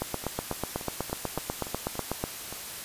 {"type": "two click trains", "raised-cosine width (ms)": 1, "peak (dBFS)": [-24, -14], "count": [9, 19], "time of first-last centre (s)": [[0.24, 2.526], [0.02, 2.239]], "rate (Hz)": [3.5, 8.11], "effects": ["white hiss -39 dBFS RMS until 2.84 s", "resampled to 32000 Hz"]}